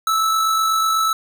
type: tone with amplitude modulation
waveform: square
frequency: 1311 Hz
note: E6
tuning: 10 cents flat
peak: -15 dBFS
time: 0.07-1.13 s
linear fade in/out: 2 ms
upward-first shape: sine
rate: 48.1 Hz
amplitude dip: 30%
effects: none